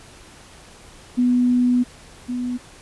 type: tone pair in turn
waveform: sine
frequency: 246.9 / 246.9 Hz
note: B3 / B3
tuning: 0 / 0 cents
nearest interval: unison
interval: 0 cents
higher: neither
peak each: -14 / -22 dBFS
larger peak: first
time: 1.17-1.84 / 2.28-2.58 s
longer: first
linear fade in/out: 20 ms
effects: pink hiss -45 dBFS RMS until 2.81 s + resampled to 24000 Hz